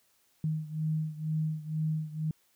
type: beating tone pair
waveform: sine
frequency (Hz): 155.56 / 157.66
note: D#3 / D#3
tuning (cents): 0 / +23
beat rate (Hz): 2.1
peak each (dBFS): -31 / -34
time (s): 0.44-2.31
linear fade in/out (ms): 2
effects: white hiss -69 dBFS RMS until 2.55 s